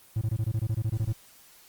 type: tone bursts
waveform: triangle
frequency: 110 Hz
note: A2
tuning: in tune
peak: -22 dBFS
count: 13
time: 0.16-1.126 s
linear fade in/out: 5 ms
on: 54 ms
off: 22 ms
effects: white hiss -55 dBFS RMS until 1.68 s + Opus 24 kbps